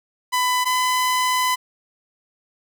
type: tone pair in turn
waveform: sawtooth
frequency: 1000 / 1008.1 Hz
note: B5 / B5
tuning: +21 / +35 cents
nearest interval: unison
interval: 14 cents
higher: second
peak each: -14 dBFS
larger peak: neither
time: 0.32-0.65 / 0.65-1.56 s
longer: second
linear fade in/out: 20 ms
effects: none